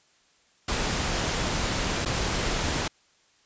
pink noise with dropouts, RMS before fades -27 dBFS, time 0.68-2.88 s, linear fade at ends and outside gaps 5 ms, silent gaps 2.051-2.058 s, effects white hiss -63 dBFS RMS until 3.45 s + resampled to 16000 Hz

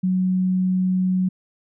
sine tone, 185 Hz, F#3, in tune, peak -17 dBFS, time 0.03-1.29 s, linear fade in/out 10 ms, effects none

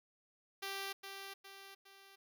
5% pulse tone with echo, 391.9 Hz, G4, in tune, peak -29 dBFS, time 0.62-0.93 s, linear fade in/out 10 ms, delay 410 ms, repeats 3, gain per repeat -6 dB, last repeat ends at 2.16 s, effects none

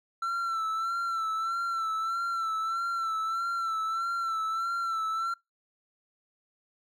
triangle tone with vibrato, 1343 Hz, E6, 32 cents sharp, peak -26 dBFS, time 0.22-5.34 s, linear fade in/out 5 ms, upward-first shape sine, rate 1.6 Hz, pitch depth 43 cents each way, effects noise-tail reverb RT60 0.2 s tail -25 dB re dry

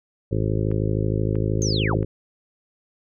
harmonic tone, 53 Hz, G#1, 36 cents sharp, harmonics 1 / 2 / 3 / 4 / 5 / 6 / 7 / 8 / 9 / 10, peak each -29 / -23 / -27 / -35 / -33 / -31 / -30 / -31 / -38 / -35 dBFS, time 0.31-2.05 s, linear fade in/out 10 ms
clicks, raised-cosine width 0.5 ms, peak -28 dBFS, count 3, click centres 0.715 / 1.355 / 2.029 s
sine linear sweep, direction down, 6530 to 110 Hz, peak -25 dBFS, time 1.62-1.97 s, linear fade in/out 0 ms
effects none

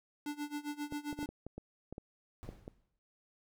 square tone with tremolo, 293.7 Hz, D4, in tune, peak -36 dBFS, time 0.26-1.26 s, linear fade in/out 2 ms, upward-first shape sine, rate 7.5 Hz, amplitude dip 90%
clicks, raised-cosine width 2 ms, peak -30 dBFS, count 11, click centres 0.924 / 1.128 / 1.19 / 1.229 / 1.29 / 1.466 / 1.58 / 1.926 / 1.981 / 2.49 / 2.679 s
brown noise with exponential decay, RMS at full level -46 dBFS, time 2.43-2.99 s, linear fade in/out 0 ms, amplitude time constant 120 ms
effects none

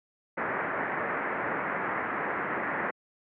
white low-pass noise, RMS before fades -31 dBFS, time 0.37-2.91 s, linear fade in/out 10 ms, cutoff 2000 Hz, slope 48 dB/octave, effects high-pass 200 Hz 12 dB/octave

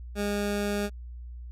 20% pulse tone, 204.5 Hz, G#3, 26 cents flat, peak -22 dBFS, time 0.15-0.9 s, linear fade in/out 50 ms, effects added 60 Hz sine -38 dBFS peak until 1.51 s + resampled to 32000 Hz

